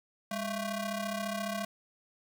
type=ring-modulated tone; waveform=sawtooth; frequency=439.5 Hz; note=A4; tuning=2 cents flat; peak=-26 dBFS; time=0.31-1.65 s; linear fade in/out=5 ms; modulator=237 Hz; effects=none